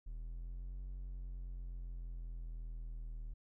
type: linear two-way sweep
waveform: triangle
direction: up then down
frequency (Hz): 38.89 to 46.2 to 38.89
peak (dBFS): -40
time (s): 0.06-3.34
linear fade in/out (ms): 10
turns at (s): 0.81
effects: none